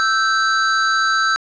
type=tone pair together; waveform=square; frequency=1318.7 / 1554 Hz; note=E6 / G6; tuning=0 / -16 cents; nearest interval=minor third; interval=284 cents; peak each=-18 dBFS; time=0-1.36 s; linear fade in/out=0 ms; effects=resampled to 16000 Hz + 7-bit